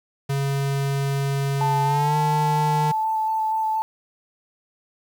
square tone with pitch glide, 138.59 to 152.01 Hz, C#3 to D#3, 0 to -40 cents, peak -22 dBFS, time 0.29-2.92 s, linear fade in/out 10 ms, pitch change +160 cents, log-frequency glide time 1.84-2.17 s
sine tone with vibrato, 878 Hz, A5, 4 cents flat, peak -20 dBFS, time 1.61-3.82 s, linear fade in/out 0 ms, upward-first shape square, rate 4.2 Hz, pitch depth 8 cents each way
effects 8-bit

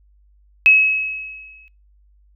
sine tone with exponential decay, 2569 Hz, E7, 45 cents flat, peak -6 dBFS, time 0.66-1.68 s, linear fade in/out 0 ms, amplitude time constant 220 ms, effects noise-tail reverb RT60 0.3 s tail -25 dB re dry + added 50 Hz sine -51 dBFS peak until 2.35 s

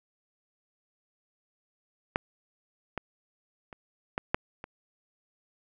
clicks, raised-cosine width 0.5 ms, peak -10 / -17 / -28 / -14 / -8 / -24 dBFS, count 6, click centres 2.159 / 2.977 / 3.728 / 4.179 / 4.345 / 4.641 s, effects none

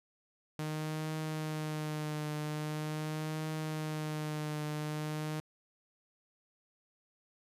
sawtooth tone with vibrato, 153.7 Hz, D#3, 21 cents flat, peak -31 dBFS, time 0.59-5.4 s, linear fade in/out 0 ms, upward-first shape triangle, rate 0.43 Hz, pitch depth 33 cents each way, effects resampled to 32000 Hz

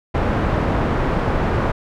pink low-pass noise, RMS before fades -19 dBFS, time 0.14-1.72 s, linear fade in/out 10 ms, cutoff 1300 Hz, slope 12 dB/octave, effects none

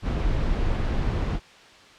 brown noise, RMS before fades -24 dBFS, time 0.02-1.4 s, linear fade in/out 50 ms, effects white hiss -49 dBFS RMS until 1.98 s + low-pass 4000 Hz 12 dB/octave

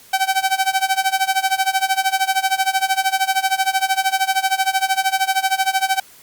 sawtooth tone with tremolo, 768 Hz, G5, 36 cents flat, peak -9 dBFS, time 0.13-6 s, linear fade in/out 5 ms, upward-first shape sine, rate 13 Hz, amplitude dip 90%, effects white hiss -46 dBFS RMS until 6.22 s + Opus 48 kbps

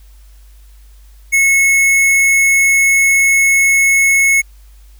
square tone, 2189 Hz, C#7, 22 cents flat, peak -9 dBFS, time 1.32-4.42 s, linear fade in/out 20 ms, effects added 50 Hz sine -38 dBFS peak until 4.99 s + white hiss -53 dBFS RMS until 4.99 s

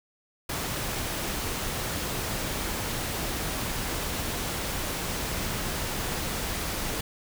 pink noise, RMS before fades -31 dBFS, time 0.49-7.01 s, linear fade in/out 5 ms, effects none

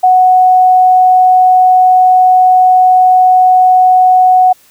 sine tone, 739 Hz, F#5, 2 cents flat, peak -3 dBFS, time 0.03-4.53 s, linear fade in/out 10 ms, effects white hiss -46 dBFS RMS until 4.7 s

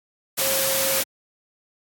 sine tone in noise, 538 Hz, C5, 48 cents sharp, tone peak -26 dBFS, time 0.4-1.01 s, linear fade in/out 20 ms, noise white, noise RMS -22 dBFS, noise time 0.37-1.04 s, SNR -7 dB, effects high-pass 100 Hz 12 dB/octave + AAC 64 kbps

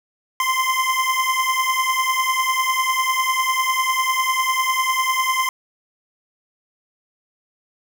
25% pulse beating tone pair, 1036 / 1046 Hz, C6 / C6, -17 / -1 cents, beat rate 10 Hz, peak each -17 dBFS, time 0.4-5.49 s, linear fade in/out 2 ms, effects none

